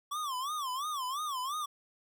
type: tone with vibrato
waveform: square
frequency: 1115 Hz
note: C#6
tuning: 10 cents sharp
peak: -34 dBFS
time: 0.11-1.66 s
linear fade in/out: 10 ms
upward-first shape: sine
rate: 2.9 Hz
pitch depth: 190 cents each way
effects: none